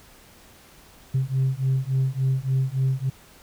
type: beating tone pair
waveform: sine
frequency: 130.81 / 134.31 Hz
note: C3 / C3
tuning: 0 / +46 cents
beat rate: 3.5 Hz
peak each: -22 dBFS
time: 1.14-3.1 s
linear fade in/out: 10 ms
effects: tanh soft clip ceiling -16 dBFS + pink hiss -51 dBFS RMS until 3.42 s